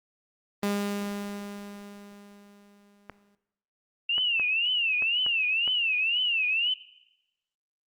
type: tone with exponential decay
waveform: sawtooth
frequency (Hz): 202.9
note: G#3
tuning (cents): -40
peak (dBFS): -21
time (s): 0.63-3.35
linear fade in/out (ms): 2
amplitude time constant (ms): 590
type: clicks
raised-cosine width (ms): 0.5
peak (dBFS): -23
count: 6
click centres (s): 3.097 / 4.181 / 4.397 / 5.023 / 5.264 / 5.677
type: tone with vibrato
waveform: sine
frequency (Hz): 2729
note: F7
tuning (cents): -41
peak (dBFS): -23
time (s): 4.09-6.74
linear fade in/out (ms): 5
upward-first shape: triangle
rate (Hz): 2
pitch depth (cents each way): 200
effects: noise-tail reverb RT60 0.9 s tail -18 dB re dry + Opus 24 kbps